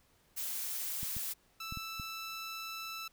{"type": "noise", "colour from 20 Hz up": "blue", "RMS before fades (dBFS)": -38, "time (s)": [0.36, 1.34], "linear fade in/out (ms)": 20}
{"type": "clicks", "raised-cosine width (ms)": 5, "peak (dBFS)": -31, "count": 5, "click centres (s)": [1.031, 1.167, 1.724, 1.773, 1.998]}
{"type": "tone", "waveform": "15% pulse", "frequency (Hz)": 1322, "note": "E6", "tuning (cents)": 5, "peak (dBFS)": -34, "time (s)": [1.6, 3.08], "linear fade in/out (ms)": 5}
{"effects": ["pink hiss -69 dBFS RMS until 3.12 s"]}